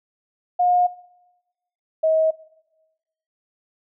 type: tone pair in turn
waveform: sine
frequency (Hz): 716 / 636.4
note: F5 / D#5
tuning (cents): +43 / +39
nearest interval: major second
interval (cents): 204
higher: first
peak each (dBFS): -15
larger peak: neither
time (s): 0.59-0.87 / 2.03-2.31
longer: neither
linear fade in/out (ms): 10
effects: noise-tail reverb RT60 1.0 s tail -20 dB re dry